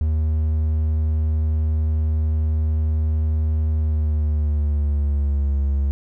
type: tone with pitch glide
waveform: triangle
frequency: 77.78 to 69.7 Hz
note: D#2 to C#2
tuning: 0 to +10 cents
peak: -15 dBFS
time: 0.01-5.91 s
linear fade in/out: 0 ms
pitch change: -190 cents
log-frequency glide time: 3.77-5.58 s
effects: none